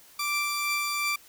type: tone pair together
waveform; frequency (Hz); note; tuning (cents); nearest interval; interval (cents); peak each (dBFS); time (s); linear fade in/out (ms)
sawtooth; 1173.1 / 2349; D6 / D7; -2 / 0; octave; 1202; -27 / -25; 0.19-1.16; 5
effects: white hiss -54 dBFS RMS until 1.28 s